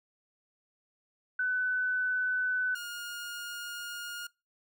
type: tone pair in turn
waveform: sine / sawtooth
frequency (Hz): 1503 / 1424.4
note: F#6 / F6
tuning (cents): +27 / +34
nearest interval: minor second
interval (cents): 93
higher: first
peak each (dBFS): -27 / -34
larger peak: first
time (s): 1.39-2.75 / 2.75-4.27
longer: second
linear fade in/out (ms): 5
effects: noise-tail reverb RT60 0.3 s tail -26 dB re dry